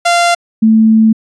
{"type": "tone pair in turn", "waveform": ["sawtooth", "sine"], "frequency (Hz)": [692, 220.8], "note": ["F5", "A3"], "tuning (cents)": [-16, 6], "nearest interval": "octave + minor sixth", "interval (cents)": 1978, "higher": "first", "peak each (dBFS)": -4, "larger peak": "neither", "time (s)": [[0.05, 0.35], [0.62, 1.13]], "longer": "second", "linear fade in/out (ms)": 10, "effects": ["resampled to 22050 Hz"]}